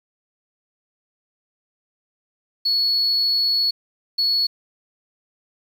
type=tone bursts at uneven times; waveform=sine; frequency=4386 Hz; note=C#8; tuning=19 cents flat; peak=-15 dBFS; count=2; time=2.65-3.71 / 4.18-4.47 s; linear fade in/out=10 ms; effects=tanh soft clip ceiling -14 dBFS + 8-bit